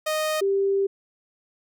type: tone pair in turn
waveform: sawtooth / sine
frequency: 620 / 393.5 Hz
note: D#5 / G4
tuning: -6 / +7 cents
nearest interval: minor sixth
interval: 787 cents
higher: first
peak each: -19 dBFS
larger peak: neither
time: 0.06-0.41 / 0.41-0.87 s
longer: second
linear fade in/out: 10 ms
effects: none